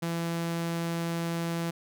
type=tone; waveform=sawtooth; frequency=168 Hz; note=E3; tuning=33 cents sharp; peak=-25 dBFS; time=0.02-1.71 s; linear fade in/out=10 ms; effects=none